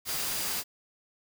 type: tone in noise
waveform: sine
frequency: 4776 Hz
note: D8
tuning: 28 cents sharp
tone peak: -42 dBFS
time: 0.05-0.64 s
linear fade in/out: 50 ms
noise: white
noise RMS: -32 dBFS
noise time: 0.05-0.64 s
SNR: -13 dB
effects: none